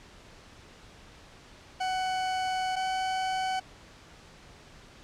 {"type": "tone pair in turn", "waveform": "40% pulse", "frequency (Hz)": [747, 753.1], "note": ["F#5", "F#5"], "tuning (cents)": [16, 30], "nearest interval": "unison", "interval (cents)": 14, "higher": "second", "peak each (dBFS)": -27, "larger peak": "neither", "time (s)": [[1.8, 2.76], [2.76, 3.6]], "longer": "first", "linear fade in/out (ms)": 10, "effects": ["pink hiss -52 dBFS RMS until 5.03 s", "low-pass 6000 Hz 12 dB/octave"]}